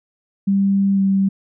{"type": "tone with pitch glide", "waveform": "sine", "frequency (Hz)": [196.9, 194.41], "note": ["G3", "G3"], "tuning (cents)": [8, -14], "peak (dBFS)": -13, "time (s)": [0.47, 1.29], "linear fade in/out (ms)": 10, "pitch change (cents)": -22, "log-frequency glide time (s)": [0.94, 1], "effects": []}